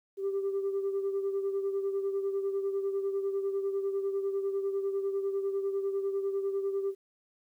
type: beating tone pair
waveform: sine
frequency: 392 / 402 Hz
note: G4 / G4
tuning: 0 / +44 cents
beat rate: 10 Hz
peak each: -28 / -36 dBFS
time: 0.17-6.95 s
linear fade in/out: 50 ms
effects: tanh soft clip ceiling -25 dBFS + 11-bit